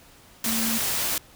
sine tone in noise, 226.2 Hz, A3, 48 cents sharp, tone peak -27 dBFS, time 0.46-0.78 s, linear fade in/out 2 ms, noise white, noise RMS -26 dBFS, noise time 0.44-1.18 s, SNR -4 dB, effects pink hiss -52 dBFS RMS until 1.35 s

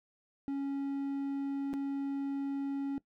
triangle tone with dropouts, 277.2 Hz, C#4, in tune, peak -30 dBFS, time 0.48-2.98 s, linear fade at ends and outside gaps 0 ms, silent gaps 1.732-1.738 s, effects noise-tail reverb RT60 0.1 s tail -19 dB re dry

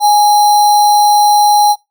sine tone with sample-and-hold, 830.6 Hz, G#5, in tune, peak -5 dBFS, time 0-1.76 s, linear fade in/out 50 ms, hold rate 4900 Hz, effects noise-tail reverb RT60 0.2 s tail -23 dB re dry

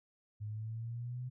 sine exponential sweep, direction up, 104.3 to 127.4 Hz, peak -38 dBFS, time 0.4-1.3 s, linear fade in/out 20 ms, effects none

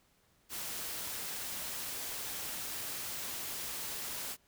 white noise, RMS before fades -40 dBFS, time 0.49-4.37 s, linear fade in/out 50 ms, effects pink hiss -70 dBFS RMS until 4.47 s

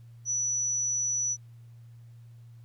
sine tone, 5920 Hz, F#8, in tune, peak -26 dBFS, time 0.25-1.37 s, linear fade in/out 50 ms, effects added 117 Hz sine -47 dBFS peak until 2.64 s + pink hiss -70 dBFS RMS until 2.64 s

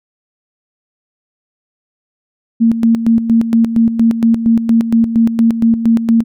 sine tone with tremolo, 228.7 Hz, A#3, 33 cents flat, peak -6 dBFS, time 2.6-6.24 s, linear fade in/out 20 ms, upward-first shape square, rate 4.3 Hz, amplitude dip 65%, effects none

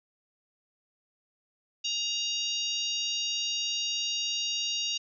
harmonic tone with a mistuned harmonic, 940 Hz, A#5, 14 cents sharp, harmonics 3 / 4 / 5 / 6 / 7, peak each -32 / -34 / -36 / -38 / -39 dBFS, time 1.84-4.98 s, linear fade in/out 10 ms, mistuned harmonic 5, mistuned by -16 cents, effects none

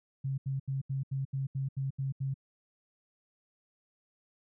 sine tone bursts, 135.3 Hz, C#3, 42 cents flat, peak -30 dBFS, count 10, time 0.24-2.342 s, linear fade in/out 10 ms, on 140 ms, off 78 ms, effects none

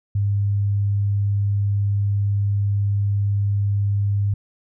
sine tone, 101 Hz, G#2, 48 cents flat, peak -17 dBFS, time 0.15-4.34 s, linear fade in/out 5 ms, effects none

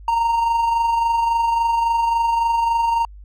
triangle tone with amplitude modulation, 926 Hz, A#5, 12 cents flat, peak -12 dBFS, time 0.08-3.05 s, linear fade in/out 2 ms, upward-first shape sine, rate 23.6 Hz, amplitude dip 40%, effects added 50 Hz sine -37 dBFS peak until 3.24 s

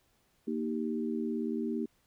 sine chord, Eb major, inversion second, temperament equal, 233.1 / 311.1 / 392 Hz, Bb3 / Eb4 / G4, 0 / 0 / 0 cents, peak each -33 / -36 / -37 dBFS, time 0.47-1.86 s, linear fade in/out 10 ms, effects pink hiss -71 dBFS RMS until 2.06 s

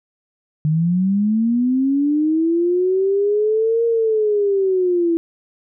sine linear two-way sweep, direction up then down, 150 to 466.2 to 330 Hz, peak -14 dBFS, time 0.65-5.17 s, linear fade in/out 0 ms, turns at 3.85 s, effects none

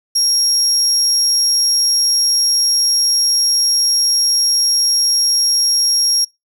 35% pulse tone, 5588 Hz, F8, in tune, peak -9 dBFS, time 0.15-6.25 s, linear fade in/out 10 ms, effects noise-tail reverb RT60 0.2 s tail -25 dB re dry

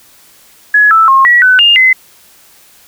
sine tone with pitch steps, 1687 / 1319 / 1074 / 1929 / 1506 / 2821 / 2044 Hz, G#6 / E6 / C6 / B6 / F#6 / F7 / C7, +27 / +1 / +45 / -41 / +30 / +17 / -41 cents, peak -3 dBFS, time 0.74-1.93 s, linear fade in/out 5 ms, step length 170 ms, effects white hiss -43 dBFS RMS until 2.87 s

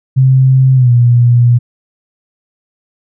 sine tone with pitch glide, 131.5 to 120.59 Hz, C3 to B2, +9 to -41 cents, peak -4 dBFS, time 0.16-1.59 s, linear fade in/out 20 ms, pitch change -150 cents, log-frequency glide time 0.75-0.91 s, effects none

